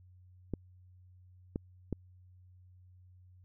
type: clicks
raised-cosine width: 3 ms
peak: -21 dBFS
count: 3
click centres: 0.537 / 1.559 / 1.927 s
effects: added 91 Hz sine -56 dBFS peak until 3.44 s